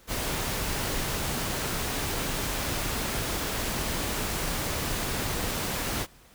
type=noise; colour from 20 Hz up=pink; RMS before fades=-30 dBFS; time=0.07-6.07 s; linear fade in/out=50 ms; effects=pink hiss -56 dBFS RMS until 6.34 s